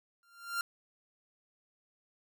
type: tone with exponential growth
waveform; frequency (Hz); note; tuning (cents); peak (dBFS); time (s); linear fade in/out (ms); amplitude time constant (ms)
45% pulse; 1388; F6; -11; -29; 0.23-0.61; 1; 82
effects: none